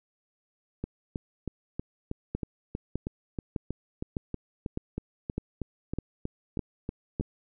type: two click trains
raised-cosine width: 3 ms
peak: -17 / -19 dBFS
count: 9 / 21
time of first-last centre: 2.35-7.198 / 0.84-7.209 s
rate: 1.65 / 3.14 Hz
effects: none